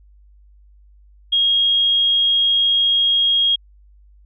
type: tone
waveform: sine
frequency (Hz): 3267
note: G#7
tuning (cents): -29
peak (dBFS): -13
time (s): 1.32-3.56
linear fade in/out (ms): 10
effects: added 50 Hz sine -46 dBFS peak until 4.25 s